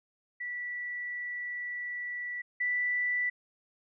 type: tone pair in turn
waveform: sine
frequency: 1957 / 1972.9 Hz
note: B6 / B6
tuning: -16 / -2 cents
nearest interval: unison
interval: 14 cents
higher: second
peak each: -34 / -27 dBFS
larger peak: second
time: 0.4-2.42 / 2.6-3.3 s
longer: first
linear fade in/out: 10 ms
effects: none